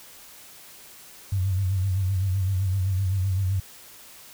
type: tone with vibrato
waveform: sine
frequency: 95.1 Hz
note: F#2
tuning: 48 cents sharp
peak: -21 dBFS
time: 1.32-3.6 s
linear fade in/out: 5 ms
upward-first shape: sine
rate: 7.8 Hz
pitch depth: 76 cents each way
effects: white hiss -47 dBFS RMS until 4.33 s